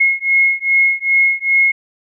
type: beating tone pair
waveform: sine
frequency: 2163 / 2165.5 Hz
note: C#7 / C#7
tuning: -43 / -41 cents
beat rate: 2.5 Hz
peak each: -14 dBFS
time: 0-1.72 s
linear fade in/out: 10 ms
effects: none